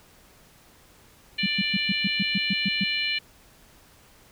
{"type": "harmonic tone", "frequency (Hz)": 590, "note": "D5", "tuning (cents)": 8, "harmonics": [3, 4, 5, 6, 7], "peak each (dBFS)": [-35, -27, -29, -40, -31], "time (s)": [1.38, 3.19], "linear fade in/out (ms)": 10}
{"type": "tone bursts", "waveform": "sine", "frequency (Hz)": 194.4, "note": "G3", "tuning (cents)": -14, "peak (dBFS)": -22, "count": 10, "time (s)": [1.43, 2.84], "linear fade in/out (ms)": 5, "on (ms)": 33, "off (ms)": 120}
{"effects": ["pink hiss -55 dBFS RMS until 4.31 s"]}